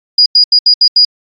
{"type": "tone bursts at uneven times", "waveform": "sine", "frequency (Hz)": 4891, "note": "D#8", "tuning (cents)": -31, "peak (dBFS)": -3, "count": 6, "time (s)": [[0.18, 0.26], [0.35, 0.44], [0.52, 0.59], [0.66, 0.74], [0.81, 0.88], [0.96, 1.05]], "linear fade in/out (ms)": 5, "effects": ["AAC 64 kbps"]}